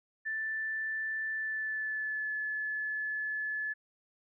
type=tone with pitch glide; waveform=sine; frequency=1763 to 1722.7 Hz; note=A6 to A6; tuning=+3 to -37 cents; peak=-32 dBFS; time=0.25-3.74 s; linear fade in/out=20 ms; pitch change=-40 cents; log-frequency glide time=1.32-2.31 s; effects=none